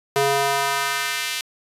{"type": "tone with high-pass filter sweep", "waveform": "square", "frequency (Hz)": 139.1, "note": "C#3", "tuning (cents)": 6, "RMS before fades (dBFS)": -22, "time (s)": [0.16, 1.41], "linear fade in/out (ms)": 0, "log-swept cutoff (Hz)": [420, 2800], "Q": 1.2, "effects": ["resampled to 32000 Hz"]}